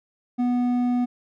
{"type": "tone with hard clipping", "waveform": "sine", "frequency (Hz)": 245.6, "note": "B3", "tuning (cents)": -9, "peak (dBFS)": -21, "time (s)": [0.38, 1.06], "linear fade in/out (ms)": 20, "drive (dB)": 6, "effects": []}